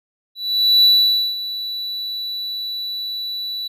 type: tone with ADSR envelope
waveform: triangle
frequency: 3951 Hz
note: B7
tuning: in tune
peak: -7 dBFS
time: 0.35-3.68 s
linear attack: 490 ms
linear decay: 510 ms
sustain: -15 dB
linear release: 10 ms
effects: none